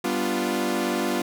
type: chord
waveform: sawtooth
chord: G dominant seventh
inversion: none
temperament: equal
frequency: 196 / 246.9 / 293.7 / 349.2 Hz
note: G3 / B3 / D4 / F4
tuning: 0 / 0 / 0 / 0 cents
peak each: -27 / -24 / -27 / -23 dBFS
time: 0.04-1.22 s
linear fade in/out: 5 ms
effects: none